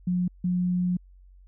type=tone bursts at uneven times; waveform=sine; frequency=179.4 Hz; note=F3; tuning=47 cents sharp; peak=-22 dBFS; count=2; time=0.07-0.28 / 0.44-0.97 s; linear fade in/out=5 ms; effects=added 46 Hz sine -49 dBFS peak until 1.47 s